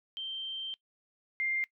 sine tone pair in turn, 3136 / 2105 Hz, G7 / C7, 0 / +10 cents, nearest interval perfect fifth, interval 690 cents, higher first, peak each -35 / -29 dBFS, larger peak second, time 0.17-0.74 / 1.4-1.64 s, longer first, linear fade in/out 0 ms, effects noise-tail reverb RT60 0.1 s tail -21 dB re dry

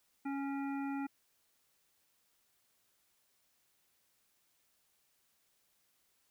harmonic tone with a mistuned harmonic, 277.2 Hz, C#4, in tune, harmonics 1 / 3 / 5 / 7 / 9, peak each -36 / -44 / -49 / -54 / -54 dBFS, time 0.25-1.07 s, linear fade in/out 10 ms, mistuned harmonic 9, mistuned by -55 cents, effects white hiss -75 dBFS RMS until 6.3 s

